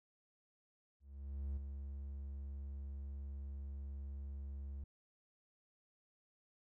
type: tone with ADSR envelope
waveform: triangle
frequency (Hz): 69.3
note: C#2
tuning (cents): 0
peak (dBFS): -35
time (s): 1-4.84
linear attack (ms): 570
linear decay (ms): 6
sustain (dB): -6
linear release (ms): 4
effects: none